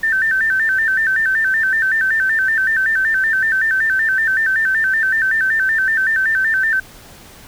sine tone with vibrato, 1661.2 Hz, G#6, in tune, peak -13 dBFS, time 0.03-6.8 s, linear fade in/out 5 ms, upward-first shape square, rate 5.3 Hz, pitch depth 130 cents each way, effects pink hiss -41 dBFS RMS until 7.47 s

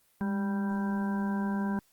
harmonic tone with a mistuned harmonic, 196 Hz, G3, in tune, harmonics 1 / 2 / 3 / 4 / 5 / 7 / 8, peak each -28 / -42 / -47 / -43 / -40 / -52 / -43 dBFS, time 0.21-1.79 s, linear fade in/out 0 ms, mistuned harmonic 1, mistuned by +51 cents, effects white hiss -67 dBFS RMS until 1.92 s + Opus 24 kbps

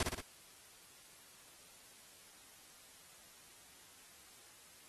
pink noise with echo, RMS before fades -33 dBFS, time 0-0.03 s, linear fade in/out 2 ms, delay 59 ms, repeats 3, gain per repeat -4 dB, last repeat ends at 0.207 s, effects white hiss -60 dBFS RMS until 4.88 s + AAC 32 kbps

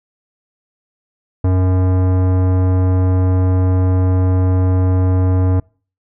sine tone with tanh clipping, 92.5 Hz, F#2, in tune, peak -13 dBFS, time 1.44-5.6 s, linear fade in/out 5 ms, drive 18 dB, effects noise-tail reverb RT60 0.4 s tail -26 dB re dry

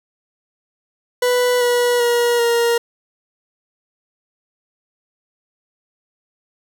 40% pulse tone with pitch steps, 493.9 / 485.7 / 477.6 / 469.7 Hz, B4 / B4 / A#4 / A#4, 0 / -29 / +42 / +13 cents, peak -13 dBFS, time 1.22-2.78 s, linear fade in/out 5 ms, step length 390 ms, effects none

